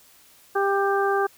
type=harmonic tone with a mistuned harmonic; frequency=396.3 Hz; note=G4; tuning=19 cents sharp; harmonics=1 / 2 / 3 / 4; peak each=-22 / -25 / -27 / -28 dBFS; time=0.55-1.27 s; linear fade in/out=10 ms; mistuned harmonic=4; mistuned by=-16 cents; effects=white hiss -54 dBFS RMS until 1.37 s